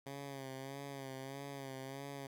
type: tone with vibrato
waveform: 10% pulse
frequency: 136.4 Hz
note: C#3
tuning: 28 cents flat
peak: -36 dBFS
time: 0.06-2.27 s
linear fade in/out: 5 ms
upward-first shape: sine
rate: 1.6 Hz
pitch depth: 53 cents each way
effects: none